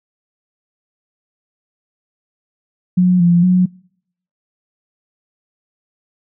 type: tone with pitch steps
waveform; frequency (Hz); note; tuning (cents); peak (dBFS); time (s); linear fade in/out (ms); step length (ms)
sine; 181.1 / 173.1 / 182.1; F#3 / F3 / F#3; -37 / -15 / -27; -8; 2.97-3.66; 10; 230
effects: noise-tail reverb RT60 0.7 s tail -26 dB re dry